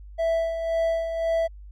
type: tone with tremolo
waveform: triangle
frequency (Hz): 659.3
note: E5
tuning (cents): 0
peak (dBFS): -18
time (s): 0.18-1.48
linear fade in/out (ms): 20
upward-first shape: sine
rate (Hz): 1.9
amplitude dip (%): 55
effects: added 50 Hz sine -40 dBFS peak until 1.71 s